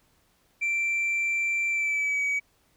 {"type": "tone with pitch glide", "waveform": "sine", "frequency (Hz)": [2349, 2270], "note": ["D7", "C#7"], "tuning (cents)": [0, 41], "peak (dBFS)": -21, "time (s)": [0.61, 2.4], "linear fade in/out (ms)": 20, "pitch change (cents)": -59, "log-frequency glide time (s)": [1.69, 2.22], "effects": ["tanh soft clip ceiling -23 dBFS", "pink hiss -66 dBFS RMS until 2.76 s"]}